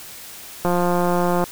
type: click train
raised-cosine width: 1 ms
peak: -7 dBFS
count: 140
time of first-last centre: 0.65-1.44 s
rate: 176 Hz
effects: white hiss -38 dBFS RMS until 1.51 s